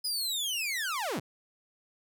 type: linear sweep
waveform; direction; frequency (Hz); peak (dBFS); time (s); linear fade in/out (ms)
sawtooth; down; 5050 to 100; -27; 0.04-1.2; 10
effects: none